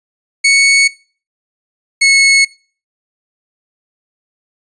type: tone pair in turn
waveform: sawtooth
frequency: 2217 / 2193 Hz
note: C#7 / C#7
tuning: 0 / -19 cents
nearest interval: unison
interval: 19 cents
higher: first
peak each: -3 dBFS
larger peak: neither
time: 0.44-0.88 / 2.01-2.45 s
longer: neither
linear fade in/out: 10 ms
effects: noise-tail reverb RT60 0.4 s tail -22 dB re dry + resampled to 22050 Hz

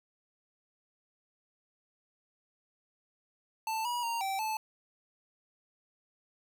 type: tone with pitch steps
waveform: square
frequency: 885 / 966 / 929 / 775 / 872 Hz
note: A5 / B5 / A#5 / G5 / A5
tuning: +10 / -39 / -6 / -20 / -16 cents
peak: -32 dBFS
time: 3.67-4.57 s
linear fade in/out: 2 ms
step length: 180 ms
effects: none

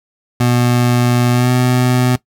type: tone with pitch glide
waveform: 25% pulse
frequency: 122.1 to 125.24 Hz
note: B2 to B2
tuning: -19 to +25 cents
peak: -7 dBFS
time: 0.4-2.16 s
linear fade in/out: 5 ms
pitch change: +44 cents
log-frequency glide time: 1.32-1.5 s
effects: noise-tail reverb RT60 0.1 s tail -18 dB re dry

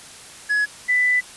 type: tone pair in turn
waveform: triangle / sine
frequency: 1686 / 1990.6 Hz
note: G#6 / B6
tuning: +26 / +13 cents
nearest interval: minor third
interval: 287 cents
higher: second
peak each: -15 dBFS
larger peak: neither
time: 0.49-0.66 / 0.88-1.21 s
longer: second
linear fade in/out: 20 ms
effects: white hiss -41 dBFS RMS until 1.36 s + resampled to 24000 Hz

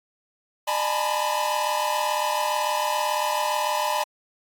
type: tone cluster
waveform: 45% pulse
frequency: 604 / 838 / 885 / 971 / 1009 Hz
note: D5 / G#5 / A5 / B5 / B5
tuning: +48 / +15 / +10 / -30 / +37 cents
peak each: -29 dBFS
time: 0.67-4.04 s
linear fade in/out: 10 ms
effects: AAC 64 kbps

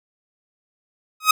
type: tone with exponential growth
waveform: sawtooth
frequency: 1263 Hz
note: D#6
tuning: 26 cents sharp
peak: -4 dBFS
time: 1.2-1.31 s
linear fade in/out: 5 ms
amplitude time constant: 22 ms
effects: none

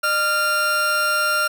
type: tone pair together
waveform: 40% pulse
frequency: 606 / 1390.6 Hz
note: D#5 / F6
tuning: -46 / -8 cents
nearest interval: octave + major second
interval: 1438 cents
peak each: -26 / -17 dBFS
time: 0.03-1.48 s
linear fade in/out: 10 ms
effects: none

